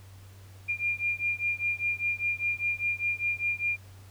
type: beating tone pair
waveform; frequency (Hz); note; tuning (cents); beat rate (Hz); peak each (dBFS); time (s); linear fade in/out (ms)
sine; 2400 / 2405; D7 / D7; +37 / +41; 5; -30 / -30; 0.68-3.77; 20
effects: added 96 Hz sine -47 dBFS peak until 4.1 s + pink hiss -57 dBFS RMS until 4.1 s